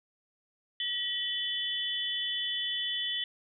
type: tone cluster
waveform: sine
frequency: 1925 / 3030 / 3444 Hz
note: B6 / F#7 / A7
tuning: -45 / +40 / -38 cents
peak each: -38 / -33 / -34 dBFS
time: 0.8-3.24 s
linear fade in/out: 2 ms
effects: none